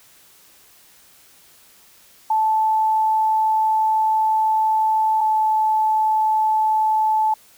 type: tone pair in turn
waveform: sine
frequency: 874 / 869.3 Hz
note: A5 / A5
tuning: -12 / -21 cents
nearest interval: unison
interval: 9 cents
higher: first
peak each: -15 dBFS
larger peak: neither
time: 2.3-5.21 / 5.21-7.34 s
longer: first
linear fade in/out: 5 ms
effects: white hiss -51 dBFS RMS until 7.57 s